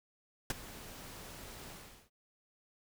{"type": "noise with ADSR envelope", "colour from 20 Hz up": "pink", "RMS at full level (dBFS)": -31, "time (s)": [0.5, 2.1], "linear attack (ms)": 3, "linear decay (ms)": 20, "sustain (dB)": -18, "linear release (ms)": 400, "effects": []}